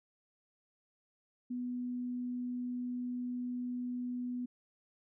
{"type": "tone", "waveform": "sine", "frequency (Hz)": 246.9, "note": "B3", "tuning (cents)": 0, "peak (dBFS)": -35, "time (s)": [1.5, 4.46], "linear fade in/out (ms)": 10, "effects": []}